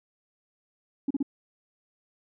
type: tone bursts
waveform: sine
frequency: 277.2 Hz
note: C#4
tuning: in tune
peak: -22 dBFS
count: 3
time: 1.08-1.228 s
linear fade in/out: 5 ms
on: 26 ms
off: 35 ms
effects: tanh soft clip ceiling -19 dBFS